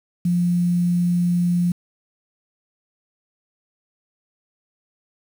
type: tone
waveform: sine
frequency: 175.3 Hz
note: F3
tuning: 7 cents sharp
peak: -16 dBFS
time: 0.25-1.72 s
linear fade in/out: 5 ms
effects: 7-bit